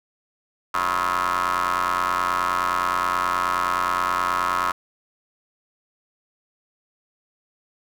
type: ring-modulated tone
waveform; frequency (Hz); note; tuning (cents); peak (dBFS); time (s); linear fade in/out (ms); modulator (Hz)
25% pulse; 89.5; F2; +43; -14; 0.74-4.72; 5; 1180
effects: none